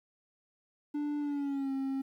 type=tone with pitch glide; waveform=triangle; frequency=293.7 to 269.3 Hz; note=D4 to C#4; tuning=0 to -50 cents; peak=-29 dBFS; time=0.94-2.02 s; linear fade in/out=10 ms; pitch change=-150 cents; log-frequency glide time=1.19-1.72 s; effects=11-bit